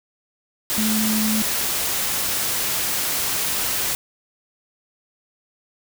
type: tone in noise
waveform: sine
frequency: 216.6 Hz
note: A3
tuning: 27 cents flat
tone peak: -20 dBFS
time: 0.78-1.42 s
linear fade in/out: 0 ms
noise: white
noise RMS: -23 dBFS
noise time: 0.7-3.95 s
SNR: 0 dB
effects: none